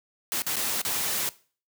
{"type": "noise with dropouts", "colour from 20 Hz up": "white", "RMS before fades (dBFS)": -28, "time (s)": [0.32, 1.29], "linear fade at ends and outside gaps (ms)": 0, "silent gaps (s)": [[0.42, 0.466], [0.558, 0.566], [0.816, 0.85]], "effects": ["noise-tail reverb RT60 0.4 s tail -19 dB re dry", "high-pass 100 Hz 12 dB/octave"]}